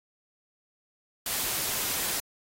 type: noise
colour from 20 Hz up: white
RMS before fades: -30 dBFS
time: 1.26-2.2 s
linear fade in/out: 2 ms
effects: AAC 48 kbps